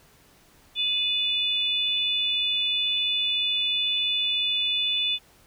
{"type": "tone cluster", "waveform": "sine", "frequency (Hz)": [2497, 2925, 3497], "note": ["D#7", "F#7", "A7"], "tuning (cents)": [6, -21, -11], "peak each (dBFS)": [-32, -32, -23], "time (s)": [0.75, 5.19], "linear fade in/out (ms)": 50, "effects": ["pink hiss -57 dBFS RMS until 5.46 s"]}